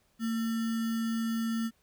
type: tone with sample-and-hold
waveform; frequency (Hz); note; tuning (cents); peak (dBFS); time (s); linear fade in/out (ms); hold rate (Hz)
sine; 227.2; A#3; -44; -28; 0.19-1.71; 50; 1575
effects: pink hiss -70 dBFS RMS until 1.82 s